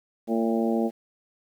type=harmonic tone with a mistuned harmonic; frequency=114.2 Hz; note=A#2; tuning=35 cents flat; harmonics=2 / 3 / 4 / 5 / 6 / 7; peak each=-24 / -28 / -30 / -32 / -34 / -35 dBFS; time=0.27-0.91 s; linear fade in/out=50 ms; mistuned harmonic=6; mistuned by=-28 cents; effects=9-bit